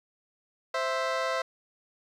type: tone pair together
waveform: 20% pulse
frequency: 523.3 / 659.3 Hz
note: C5 / E5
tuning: 0 / 0 cents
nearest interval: major third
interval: 400 cents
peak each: -25 dBFS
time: 0.74-1.42 s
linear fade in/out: 5 ms
effects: low-pass 5000 Hz 12 dB/octave + 10-bit